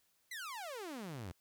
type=exponential sweep; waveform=sawtooth; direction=down; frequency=2081 to 81 Hz; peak=-39 dBFS; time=0.31-1.32 s; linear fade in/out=5 ms; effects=white hiss -75 dBFS RMS until 1.4 s